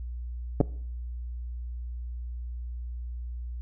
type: clicks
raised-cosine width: 2 ms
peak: -8 dBFS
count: 2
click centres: 0.604 / 0.611 s
effects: noise-tail reverb RT60 0.6 s tail -21 dB re dry + added 60 Hz sine -33 dBFS peak until 3.61 s